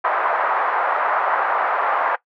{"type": "band-pass noise", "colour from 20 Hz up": "pink", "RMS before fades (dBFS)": -20, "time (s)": [0.04, 2.16], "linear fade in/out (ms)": 10, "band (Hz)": [690, 1500], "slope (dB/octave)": 24, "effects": ["noise-tail reverb RT60 0.1 s tail -18 dB re dry"]}